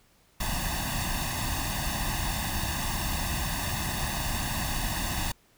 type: noise with comb filter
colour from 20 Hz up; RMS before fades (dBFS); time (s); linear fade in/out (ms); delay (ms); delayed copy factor
pink; -30; 0.4-5.32; 5; 1.1; +0.9
effects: pink hiss -63 dBFS RMS until 5.57 s